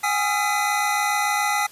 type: tone cluster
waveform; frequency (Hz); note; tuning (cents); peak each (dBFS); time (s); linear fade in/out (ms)
square; 760 / 827 / 1256 / 1359 / 2012; F#5 / G#5 / D#6 / F6 / B6; +46 / -8 / +16 / -48 / +32; -32 / -24 / -29 / -30 / -26; 0.03-1.67; 10
effects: white hiss -47 dBFS RMS until 1.71 s + resampled to 32000 Hz